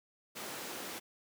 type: high-pass noise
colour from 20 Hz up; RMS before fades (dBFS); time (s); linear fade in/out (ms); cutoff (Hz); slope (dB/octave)
pink; -43; 0.35-1; 20; 270; 12
effects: none